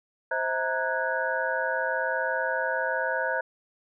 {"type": "tone cluster", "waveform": "sine", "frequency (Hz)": [523, 644, 928, 1476, 1651], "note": ["C5", "E5", "A#5", "F#6", "G#6"], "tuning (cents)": [-1, -41, -8, -5, -11], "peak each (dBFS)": [-31, -32, -32, -30, -32], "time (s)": [0.31, 3.41], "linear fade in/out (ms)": 5, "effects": []}